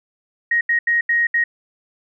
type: tone bursts at uneven times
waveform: sine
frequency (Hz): 1878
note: A#6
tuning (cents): +12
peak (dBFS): -14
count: 5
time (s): 0.51-0.61 / 0.69-0.79 / 0.87-1.01 / 1.09-1.27 / 1.34-1.44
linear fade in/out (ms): 5
effects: none